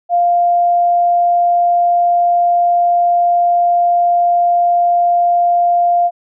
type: tone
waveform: sine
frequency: 698.5 Hz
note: F5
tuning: in tune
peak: -9 dBFS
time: 0.09-6.11 s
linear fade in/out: 50 ms
effects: none